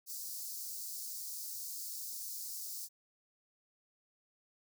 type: high-pass noise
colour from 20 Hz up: white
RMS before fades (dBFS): -43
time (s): 0.06-2.89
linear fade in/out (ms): 50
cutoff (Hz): 4500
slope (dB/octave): 48
effects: none